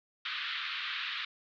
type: band-pass noise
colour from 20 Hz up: white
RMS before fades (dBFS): -37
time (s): 0.25-1.25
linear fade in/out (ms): 5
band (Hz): 1200 to 3900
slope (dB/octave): 48
effects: none